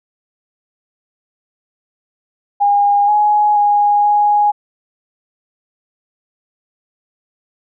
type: tone with pitch steps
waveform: sine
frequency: 813 / 837 / 824 / 829 Hz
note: G#5 / G#5 / G#5 / G#5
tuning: -37 / +13 / -14 / -3 cents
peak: -9 dBFS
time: 2.6-4.52 s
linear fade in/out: 20 ms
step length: 480 ms
effects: none